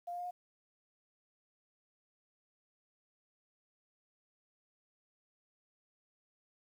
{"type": "tone with pitch steps", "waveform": "sine", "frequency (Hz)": [698.5, 704.6, 710.7, 716.9], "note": ["F5", "F5", "F5", "F5"], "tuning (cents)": [0, 15, 30, 45], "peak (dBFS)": -38, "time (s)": [0.07, 0.31], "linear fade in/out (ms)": 10, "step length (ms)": 60, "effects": ["11-bit"]}